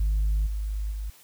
sine tone with level steps, 51.8 Hz, G#1, 4 cents flat, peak -19 / -26 / -29 dBFS, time 0-1.1 s, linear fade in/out 5 ms, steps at 0.46 / 0.91 s, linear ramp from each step 10 ms, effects tanh soft clip ceiling -19 dBFS + white hiss -54 dBFS RMS until 1.23 s

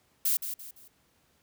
violet noise with echo, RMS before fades -26 dBFS, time 0.25-0.37 s, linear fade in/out 5 ms, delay 170 ms, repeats 3, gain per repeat -9 dB, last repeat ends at 0.88 s, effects pink hiss -68 dBFS RMS until 1.42 s + high-pass 60 Hz 12 dB/octave

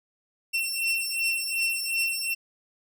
sawtooth beating tone pair, 2707 / 2709.7 Hz, E7 / E7, +45 / +47 cents, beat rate 2.7 Hz, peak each -25 dBFS, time 0.53-2.35 s, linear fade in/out 20 ms, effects none

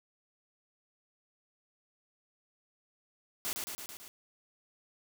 white noise with echo, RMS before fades -35 dBFS, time 3.45-3.53 s, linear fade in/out 0 ms, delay 110 ms, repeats 5, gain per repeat -3 dB, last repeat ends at 4.08 s, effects none

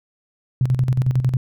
sine tone with tremolo, 127.7 Hz, C3, 42 cents flat, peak -13 dBFS, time 0.61-1.37 s, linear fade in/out 2 ms, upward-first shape square, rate 11 Hz, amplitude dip 65%, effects none

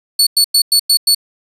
sawtooth tone bursts, 4435 Hz, C#8, in tune, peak -5 dBFS, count 6, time 0.19-1.148 s, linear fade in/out 5 ms, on 78 ms, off 98 ms, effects resampled to 32000 Hz

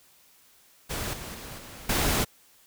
pink noise with level steps, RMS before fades -32 / -39 / -41 / -44 / -25 dBFS, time 0.89-2.25 s, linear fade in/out 20 ms, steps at 1.13 / 1.34 / 1.58 / 1.89 s, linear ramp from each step 5 ms, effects white hiss -59 dBFS RMS until 2.66 s

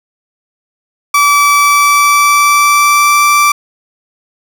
30% pulse tone with pitch glide, 1154 to 1169.4 Hz, D6 to D6, -31 to -8 cents, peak -3 dBFS, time 1.14-3.52 s, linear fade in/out 5 ms, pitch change +23 cents, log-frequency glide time 1.56-3.26 s, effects 7-bit

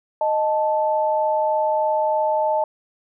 sine tone pair together, 620 / 876.8 Hz, D#5 / A5, -6 / -6 cents, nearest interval tritone, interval 600 cents, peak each -20 dBFS, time 0.21-2.64 s, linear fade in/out 2 ms, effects none

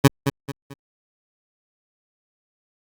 20% pulse tone with echo, 138.59 Hz, C#3, in tune, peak -3 dBFS, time 0.04-0.08 s, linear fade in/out 10 ms, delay 220 ms, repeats 3, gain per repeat -9 dB, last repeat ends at 0.74 s, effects Opus 48 kbps

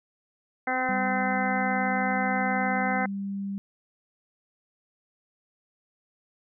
harmonic tone, 256.6 Hz, C4, 34 cents flat, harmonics 1 / 2 / 3 / 4 / 5 / 6 / 7 / 8, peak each -34 / -34 / -28 / -38 / -36 / -32 / -37 / -32 dBFS, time 0.67-3.06 s, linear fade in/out 5 ms
sine tone, 197.8 Hz, G3, 16 cents sharp, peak -29 dBFS, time 0.89-3.58 s, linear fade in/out 0 ms
effects none

